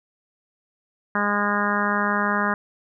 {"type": "harmonic tone", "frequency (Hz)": 205.2, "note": "G#3", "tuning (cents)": -21, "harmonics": [1, 2, 3, 4, 5, 6, 7, 8, 9], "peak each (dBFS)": [-26, -32, -31, -31, -27, -27, -28, -27, -32], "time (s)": [1.15, 2.54], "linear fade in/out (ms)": 2, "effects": []}